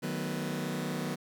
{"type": "chord", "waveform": "sawtooth", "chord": "B dominant seventh", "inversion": "first", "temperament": "just", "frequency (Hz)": [154.34, 185.21, 222.2, 246.9], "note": ["D#3", "F#3", "A3", "B3"], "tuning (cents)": [-14, 2, 17, 0], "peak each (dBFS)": [-33, -33, -38, -33], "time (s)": [0.02, 1.16], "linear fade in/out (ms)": 20, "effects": ["11-bit"]}